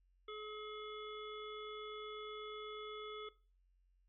harmonic tone, 425.9 Hz, G#4, 44 cents sharp, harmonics 1 / 3 / 5 / 7 / 8, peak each -47 / -50 / -56 / -64 / -54 dBFS, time 0.28-3.29 s, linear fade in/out 5 ms, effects noise-tail reverb RT60 0.4 s tail -20 dB re dry + added 45 Hz sine -70 dBFS peak until 4.08 s

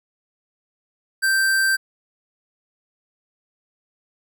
square tone, 1565 Hz, G6, 3 cents flat, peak -17 dBFS, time 1.22-1.77 s, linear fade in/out 20 ms, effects none

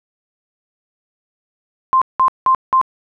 sine tone bursts, 1046.5 Hz, C6, in tune, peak -9 dBFS, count 4, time 1.93-2.814 s, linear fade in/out 0 ms, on 86 ms, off 180 ms, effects none

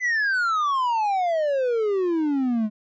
triangle exponential sweep, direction down, 2042 to 207.7 Hz, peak -18 dBFS, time 0-2.7 s, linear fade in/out 50 ms, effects resampled to 16000 Hz

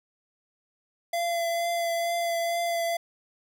square tone with vibrato, 681 Hz, F5, 44 cents flat, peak -26 dBFS, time 1.13-2.97 s, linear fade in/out 5 ms, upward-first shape triangle, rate 2.2 Hz, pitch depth 19 cents each way, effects none

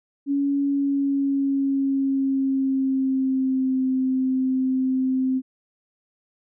sine tone with pitch glide, 280.7 to 260.4 Hz, C#4 to C4, +22 to -8 cents, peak -19 dBFS, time 0.26-5.42 s, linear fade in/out 50 ms, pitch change -130 cents, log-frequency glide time 0.66-3.84 s, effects none

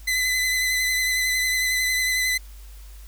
sawtooth tone with vibrato, 2018 Hz, B6, 37 cents sharp, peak -17 dBFS, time 0.07-2.38 s, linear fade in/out 10 ms, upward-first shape sine, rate 11 Hz, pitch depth 22 cents each way, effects added 50 Hz sine -39 dBFS peak until 3.07 s + white hiss -52 dBFS RMS until 3.07 s

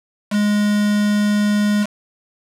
triangle tone with quantisation, 207.7 Hz, G#3, in tune, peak -12 dBFS, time 0.3-1.87 s, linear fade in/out 50 ms, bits 4, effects low-pass 10000 Hz 12 dB/octave

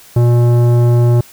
triangle tone with tanh clipping, 120 Hz, B2, 49 cents flat, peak -9 dBFS, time 0.16-1.21 s, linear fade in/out 5 ms, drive 18 dB, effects white hiss -41 dBFS RMS until 1.32 s

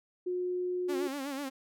sine tone, 360.9 Hz, F#4, 43 cents flat, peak -30 dBFS, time 0.26-1.08 s, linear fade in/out 10 ms
sawtooth tone with vibrato, 277.2 Hz, C#4, in tune, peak -31 dBFS, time 0.88-1.5 s, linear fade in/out 20 ms, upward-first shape sine, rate 8 Hz, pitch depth 86 cents each way
effects none

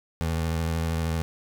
25% pulse tone with vibrato, 81.7 Hz, E2, 15 cents flat, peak -21 dBFS, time 0.21-1.22 s, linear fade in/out 0 ms, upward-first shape sine, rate 13 Hz, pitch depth 28 cents each way, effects none

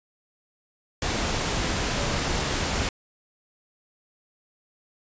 sine tone in noise, 571 Hz, D5, 49 cents flat, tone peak -36 dBFS, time 1.97-2.18 s, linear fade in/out 2 ms, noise pink, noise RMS -26 dBFS, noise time 1.02-2.89 s, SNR -13 dB, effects resampled to 16000 Hz

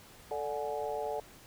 harmonic tone with a mistuned harmonic, 146.83 Hz, D3, in tune, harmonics 3 / 4 / 5 / 6, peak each -37 / -38 / -39 / -40 dBFS, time 0.31-1.2 s, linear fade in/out 2 ms, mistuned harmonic 6, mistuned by -76 cents, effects pink hiss -55 dBFS RMS until 1.46 s

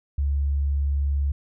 sine tone, 70.5 Hz, C#2, 30 cents sharp, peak -20 dBFS, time 0.18-1.32 s, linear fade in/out 5 ms, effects none

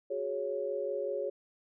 sine chord, F# suspended second, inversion none, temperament equal, 370 / 415.3 / 554.4 Hz, F#4 / G#4 / C#5, 0 / 0 / 0 cents, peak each -39 / -36 / -34 dBFS, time 0.1-1.3 s, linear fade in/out 10 ms, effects none

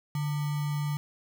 sine tone with sample-and-hold, 146.83 Hz, D3, in tune, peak -27 dBFS, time 0.15-0.97 s, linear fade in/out 2 ms, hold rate 1050 Hz, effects none

